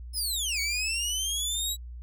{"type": "linear two-way sweep", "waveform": "20% pulse", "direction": "down then up", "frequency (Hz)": [5274, 2217, 3909], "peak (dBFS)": -22, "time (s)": [0.13, 1.77], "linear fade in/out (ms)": 50, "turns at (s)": 0.6, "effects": ["added 60 Hz sine -38 dBFS peak until 2.02 s"]}